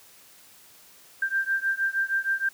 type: beating tone pair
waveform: sine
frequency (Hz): 1577 / 1583.4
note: G6 / G6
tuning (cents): +10 / +17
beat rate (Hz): 6.4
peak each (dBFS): -26 / -27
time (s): 1.22-2.49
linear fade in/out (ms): 5
effects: white hiss -53 dBFS RMS until 2.53 s + high-pass 80 Hz 12 dB/octave